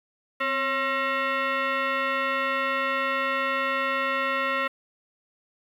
sine tone with frequency modulation, 261.6 Hz, C4, in tune, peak -23 dBFS, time 0.4-4.68 s, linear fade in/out 10 ms, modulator 808 Hz, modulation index 2.8, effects 9-bit

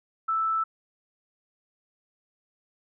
sine tone, 1318.5 Hz, E6, in tune, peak -23 dBFS, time 0.28-0.64 s, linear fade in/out 10 ms, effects none

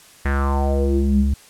square tone with low-pass filter sweep, 69.3 Hz, C#2, in tune, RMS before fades -18 dBFS, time 0.25-1.34 s, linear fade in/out 5 ms, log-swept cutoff 1900 to 140 Hz, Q 4.9, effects white hiss -47 dBFS RMS until 1.49 s + low-pass 11000 Hz 12 dB/octave

